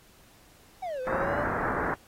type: exponential two-way sweep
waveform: triangle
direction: down then up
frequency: 778 to 505 to 596 Hz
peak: -29 dBFS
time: 0.82-1.44 s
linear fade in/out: 10 ms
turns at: 1.01 s
type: low-pass noise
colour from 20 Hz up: white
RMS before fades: -30 dBFS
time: 1.07-1.94 s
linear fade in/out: 0 ms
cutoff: 1700 Hz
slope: 48 dB/octave
effects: pink hiss -58 dBFS RMS until 2.07 s + AAC 48 kbps